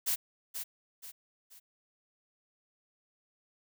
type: noise with echo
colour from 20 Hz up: blue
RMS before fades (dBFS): -30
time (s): 0.06-0.16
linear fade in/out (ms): 20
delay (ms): 480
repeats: 3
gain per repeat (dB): -8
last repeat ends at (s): 1.6
effects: none